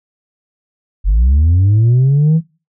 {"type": "linear sweep", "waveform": "sine", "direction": "up", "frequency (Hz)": [43.65, 164.81], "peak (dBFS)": -5, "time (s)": [1.04, 2.41], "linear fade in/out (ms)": 50, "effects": ["noise-tail reverb RT60 0.3 s tail -19 dB re dry", "tanh soft clip ceiling -6 dBFS"]}